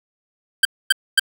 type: tone bursts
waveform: 25% pulse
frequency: 1568 Hz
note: G6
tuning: in tune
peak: -6 dBFS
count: 3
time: 0.63-1.196 s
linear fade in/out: 5 ms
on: 22 ms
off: 250 ms
effects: none